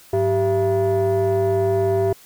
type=tone with frequency modulation; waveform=sine; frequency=388.8 Hz; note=G4; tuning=14 cents flat; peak=-14 dBFS; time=0.13-2.13 s; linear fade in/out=5 ms; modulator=287 Hz; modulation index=0.92; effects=tanh soft clip ceiling -14 dBFS + white hiss -48 dBFS RMS until 2.25 s